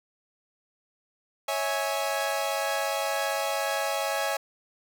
sawtooth chord, C# minor, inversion none, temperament equal with one note detuned, 554.4 / 651.7 / 830.6 Hz, C#5 / E5 / G#5, 0 / -20 / 0 cents, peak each -27 dBFS, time 1.48-4.37 s, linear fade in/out 5 ms, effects none

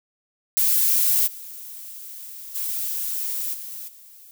violet noise with level steps, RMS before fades -19 / -38 / -27 / -35 / -47 dBFS, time 0.57-4.31 s, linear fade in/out 0 ms, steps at 1.26 / 2.54 / 3.53 / 3.87 s, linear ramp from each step 20 ms, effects none

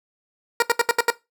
15% pulse tone bursts, 470 Hz, A#4, 14 cents sharp, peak -8 dBFS, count 6, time 0.6-1.103 s, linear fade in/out 2 ms, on 23 ms, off 73 ms, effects noise-tail reverb RT60 0.2 s tail -18 dB re dry

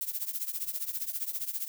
violet noise with tremolo, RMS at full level -31 dBFS, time 0.01-1.68 s, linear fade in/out 0 ms, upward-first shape triangle, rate 15 Hz, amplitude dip 90%, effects none

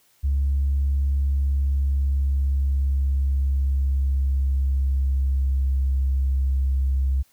sine tone with pitch glide, 69.3 to 66.86 Hz, C#2 to C2, 0 to +38 cents, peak -17 dBFS, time 0.23-7.23 s, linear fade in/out 20 ms, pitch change -62 cents, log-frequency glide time 1.11-5.93 s, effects tanh soft clip ceiling -15 dBFS + white hiss -61 dBFS RMS until 7.32 s

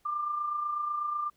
sine tone with amplitude modulation, 1192 Hz, D6, 25 cents sharp, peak -27 dBFS, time 0.05-1.3 s, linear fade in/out 10 ms, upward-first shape sine, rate 28.1 Hz, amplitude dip 45%, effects pink hiss -70 dBFS RMS until 1.36 s

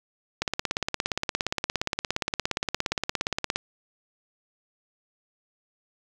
click train, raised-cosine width 0.2 ms, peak -8 dBFS, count 55, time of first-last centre 0.42-3.56 s, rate 17.2 Hz, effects 7-bit

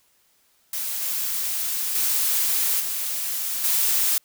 blue noise with level steps, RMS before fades -28 / -26 / -22 / -27 / -21 dBFS, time 0.73-4.18 s, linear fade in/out 2 ms, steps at 1.02 / 1.95 / 2.8 / 3.64 s, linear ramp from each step 2 ms, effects white hiss -63 dBFS RMS until 4.24 s

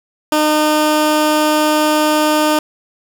15% pulse tone, 304.9 Hz, D#4, 35 cents flat, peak -5 dBFS, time 0.32-2.59 s, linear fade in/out 2 ms, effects none

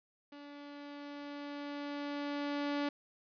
sawtooth tone with level ramp, 288 Hz, D4, 34 cents flat, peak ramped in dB -45 to -28 dBFS, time 0.32-2.89 s, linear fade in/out 5 ms, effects resampled to 11025 Hz + 11-bit

